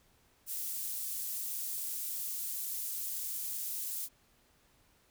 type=high-pass noise; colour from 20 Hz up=pink; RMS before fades=-38 dBFS; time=0.46-4.09 s; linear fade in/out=50 ms; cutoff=11000 Hz; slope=12 dB/octave; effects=pink hiss -68 dBFS RMS until 5.1 s